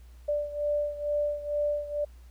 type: beating tone pair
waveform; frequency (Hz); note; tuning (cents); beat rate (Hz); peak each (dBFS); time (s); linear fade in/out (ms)
sine; 587.3 / 589.5; D5 / D5; 0 / +6; 2.2; -28 / -32; 0.28-2.05; 10
effects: added 60 Hz sine -47 dBFS peak until 2.3 s + pink hiss -64 dBFS RMS until 2.3 s